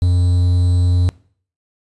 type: tone with quantisation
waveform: triangle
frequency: 89 Hz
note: F2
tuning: 33 cents sharp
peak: -9 dBFS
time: 0.02-1.09 s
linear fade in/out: 0 ms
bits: 6
effects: noise-tail reverb RT60 0.5 s tail -21 dB re dry + resampled to 24000 Hz